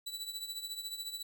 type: tone with tremolo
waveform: sawtooth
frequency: 3951 Hz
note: B7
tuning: in tune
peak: -33 dBFS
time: 0.06-1.23 s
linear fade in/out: 10 ms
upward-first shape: triangle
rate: 14 Hz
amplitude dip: 75%
effects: none